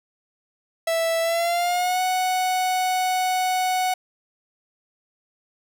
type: tone with pitch glide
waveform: 45% pulse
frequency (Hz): 659.3 to 740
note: E5 to F#5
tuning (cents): 0 to 0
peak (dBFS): -20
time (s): 0.87-3.94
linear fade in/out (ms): 5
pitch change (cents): +200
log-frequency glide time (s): 1.21-2.01
effects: none